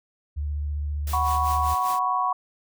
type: tone with vibrato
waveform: sine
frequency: 73.42 Hz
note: D2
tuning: in tune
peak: -25 dBFS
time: 0.36-1.75 s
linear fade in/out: 20 ms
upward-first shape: sine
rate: 15 Hz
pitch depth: 24 cents each way
type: noise with tremolo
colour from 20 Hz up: white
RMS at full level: -36 dBFS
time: 1.07-1.99 s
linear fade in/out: 2 ms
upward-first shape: sine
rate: 5.1 Hz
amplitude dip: 70%
type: chord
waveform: sine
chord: F# suspended fourth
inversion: none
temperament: just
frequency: 740 / 986.7 / 1110 Hz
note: F#5 / B5 / C#6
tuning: 0 / -2 / +2 cents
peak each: -27 / -26 / -24 dBFS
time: 1.13-2.33 s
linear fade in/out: 5 ms
effects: none